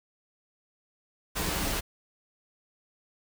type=noise with comb filter; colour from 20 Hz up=pink; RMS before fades=-30 dBFS; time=1.35-1.81 s; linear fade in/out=20 ms; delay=8.2 ms; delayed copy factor=-0.7; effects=none